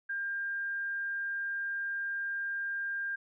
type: tone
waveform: sine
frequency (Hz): 1600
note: G6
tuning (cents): +35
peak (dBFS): -32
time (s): 0.09-3.16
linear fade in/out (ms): 10
effects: none